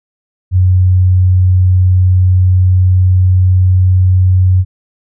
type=tone with pitch glide; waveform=sine; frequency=91.9 to 92.43 Hz; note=F#2 to F#2; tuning=-11 to -1 cents; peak=-5 dBFS; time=0.51-4.65 s; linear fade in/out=50 ms; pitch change=+10 cents; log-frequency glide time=2-4.46 s; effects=none